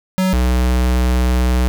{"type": "tone pair in turn", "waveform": "square", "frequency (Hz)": [186.9, 62.2], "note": ["F#3", "B1"], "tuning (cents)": [18, 13], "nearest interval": "octave + perfect fifth", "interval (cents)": 1905, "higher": "first", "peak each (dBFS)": [-14, -13], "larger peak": "second", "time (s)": [[0.18, 0.33], [0.33, 1.68]], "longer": "second", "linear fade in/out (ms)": 0, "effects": []}